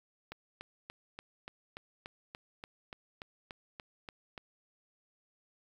click train, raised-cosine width 0.3 ms, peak -27 dBFS, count 15, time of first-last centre 0.32-4.378 s, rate 3.45 Hz, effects 9-bit

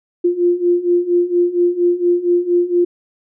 sine beating tone pair, 348.3 / 352.6 Hz, F4 / F4, -5 / +17 cents, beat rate 4.3 Hz, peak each -17 / -14 dBFS, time 0.24-2.85 s, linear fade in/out 10 ms, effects none

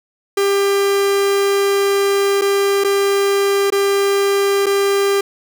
45% pulse tone with dropouts, 397.7 Hz, G4, 25 cents sharp, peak -13 dBFS, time 0.37-5.21 s, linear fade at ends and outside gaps 5 ms, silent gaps 2.413-2.418 / 2.839-2.845 / 3.703-3.722 / 4.66-4.665 s, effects none

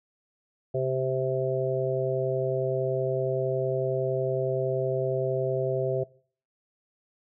harmonic tone with a mistuned harmonic, 130.81 Hz, C3, in tune, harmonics 1 / 3 / 4 / 5, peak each -30 / -29 / -30 / -31 dBFS, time 0.74-6.04 s, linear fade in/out 10 ms, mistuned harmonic 1, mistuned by +21 cents, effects noise-tail reverb RT60 0.5 s tail -22 dB re dry

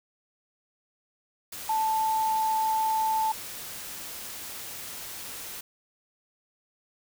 sine tone in noise, 880 Hz, A5, in tune, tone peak -23 dBFS, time 1.69-3.32 s, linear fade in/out 5 ms, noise white, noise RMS -39 dBFS, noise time 1.52-5.61 s, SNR +13 dB, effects none

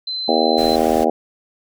sine tone, 4063 Hz, B7, 48 cents sharp, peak -22 dBFS, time 0.07-0.76 s, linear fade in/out 5 ms
harmonic tone, 79.7 Hz, D#2, 42 cents sharp, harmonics 3 / 4 / 5 / 6 / 7 / 8 / 9 / 10, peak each -22 / -22 / -22 / -22 / -22 / -22 / -22 / -22 dBFS, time 0.28-1.1 s, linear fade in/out 5 ms
pink noise, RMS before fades -31 dBFS, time 0.57-1.05 s, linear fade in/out 20 ms
effects none

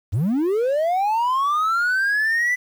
triangle linear sweep, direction up, 82.41 to 2002 Hz, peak -15 dBFS, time 0.12-2.56 s, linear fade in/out 20 ms, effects tanh soft clip ceiling -11 dBFS + 8-bit

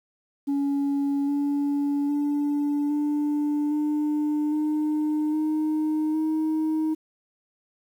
sine tone with pitch steps, 281.3 / 285.7 / 290.2 / 294.8 / 299.4 / 304.1 / 308.9 / 313.7 Hz, C#4 / D4 / D4 / D4 / D4 / D#4 / D#4 / D#4, +26 / -48 / -21 / +7 / +33 / -40 / -12 / +14 cents, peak -19 dBFS, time 0.47-6.95 s, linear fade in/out 20 ms, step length 810 ms, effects tanh soft clip ceiling -21 dBFS + 9-bit

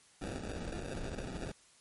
pink noise with sample-and-hold, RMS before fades -40 dBFS, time 0.21-1.52 s, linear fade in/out 10 ms, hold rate 1050 Hz, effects white hiss -63 dBFS RMS until 1.8 s + MP3 48 kbps

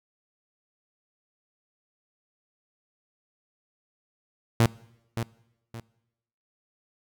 sawtooth tone with echo, 115.7 Hz, A#2, 13 cents flat, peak -13 dBFS, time 4.6-4.66 s, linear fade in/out 0 ms, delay 570 ms, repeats 2, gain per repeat -10 dB, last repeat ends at 5.8 s, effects noise-tail reverb RT60 0.9 s tail -22 dB re dry

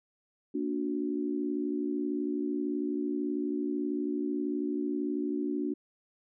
sine chord, Bb augmented, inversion none, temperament just, 233.1 / 291.4 / 364.2 Hz, Bb3 / D4 / F#4, 0 / -13 / -27 cents, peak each -36 / -31 / -35 dBFS, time 0.54-5.74 s, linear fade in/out 10 ms, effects none

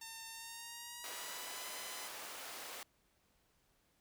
5% pulse tone with pitch glide, 905 to 1010 Hz, A5 to B5, +48 to +39 cents, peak -35 dBFS, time 0.01-2.08 s, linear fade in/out 5 ms, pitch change +191 cents, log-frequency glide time 0.31-1.67 s
pink high-pass noise, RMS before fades -48 dBFS, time 1.04-2.83 s, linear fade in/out 2 ms, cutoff 600 Hz, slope 12 dB/octave
effects pink hiss -75 dBFS RMS until 4 s

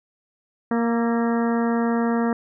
harmonic tone with a mistuned harmonic, 233.1 Hz, A#3, in tune, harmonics 1 / 2 / 3 / 4 / 5 / 6 / 7 / 8, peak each -20 / -26 / -30 / -32 / -34 / -36 / -37 / -38 dBFS, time 0.71-2.33 s, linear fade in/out 2 ms, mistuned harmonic 6, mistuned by -52 cents, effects none

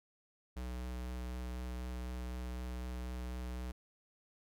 square tone with vibrato, 61.9 Hz, B1, 5 cents sharp, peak -40 dBFS, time 0.56-3.72 s, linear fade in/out 10 ms, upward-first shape sine, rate 4 Hz, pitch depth 11 cents each way, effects none

